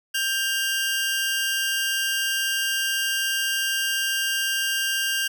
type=tone pair together; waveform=sawtooth; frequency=1583.8 / 2822 Hz; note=G6 / F7; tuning=+17 / +17 cents; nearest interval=minor seventh; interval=1000 cents; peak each=-21 / -23 dBFS; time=0.14-5.28 s; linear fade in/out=10 ms; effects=none